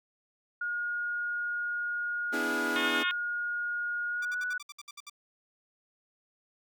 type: tone with pitch glide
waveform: sine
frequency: 1433 to 1476.7 Hz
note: F6 to F#6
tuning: +44 to -4 cents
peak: -30 dBFS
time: 0.61-4.58 s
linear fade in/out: 5 ms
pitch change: +52 cents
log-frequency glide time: 4.08-4.42 s
type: chord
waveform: sawtooth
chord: E dominant seventh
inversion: second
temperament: equal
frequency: 246.9 / 293.7 / 329.6 / 415.3 Hz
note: B3 / D4 / E4 / G#4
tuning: 0 / 0 / 0 / 0 cents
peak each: -33 dBFS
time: 2.32-3.04 s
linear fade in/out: 20 ms
type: harmonic tone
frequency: 360.6 Hz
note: F#4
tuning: 45 cents flat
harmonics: 3 / 4 / 5 / 6 / 7 / 8 / 9 / 10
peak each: -38 / -38 / -38 / -38 / -38 / -38 / -38 / -38 dBFS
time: 2.76-3.11 s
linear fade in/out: 0 ms
type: tone bursts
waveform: 10% pulse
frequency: 1174.7 Hz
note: D6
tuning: in tune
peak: -34 dBFS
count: 10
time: 4.22-5.098 s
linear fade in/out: 5 ms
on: 32 ms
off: 62 ms
effects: none